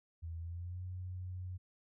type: tone with pitch glide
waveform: sine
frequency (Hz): 82.8 to 91.34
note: E2 to F#2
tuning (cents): +8 to -22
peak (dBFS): -40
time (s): 0.22-1.58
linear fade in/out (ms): 20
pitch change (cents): +170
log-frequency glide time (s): 0.38-0.82
effects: none